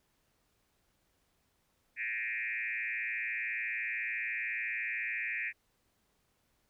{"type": "tone with frequency modulation", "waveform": "sine", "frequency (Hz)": 2121, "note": "C7", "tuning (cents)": 23, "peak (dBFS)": -33, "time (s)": [1.96, 5.53], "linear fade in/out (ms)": 50, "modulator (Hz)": 114, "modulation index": 3.4, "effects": ["pink hiss -75 dBFS RMS until 6.69 s"]}